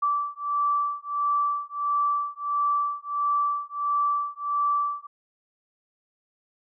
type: beating tone pair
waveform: sine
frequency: 1161 / 1162.5 Hz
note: D6 / D6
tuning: -20 / -18 cents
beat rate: 1.5 Hz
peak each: -26 dBFS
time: 0.02-5.07 s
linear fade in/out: 10 ms
effects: none